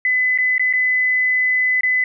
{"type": "tone with dropouts", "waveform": "sine", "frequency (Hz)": 2011, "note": "B6", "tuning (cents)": 31, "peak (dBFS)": -14, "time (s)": [0.05, 2.04], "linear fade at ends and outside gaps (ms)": 2, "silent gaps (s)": [[0.377, 0.385], [0.581, 0.595], [0.728, 0.735], [1.809, 1.833]], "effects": []}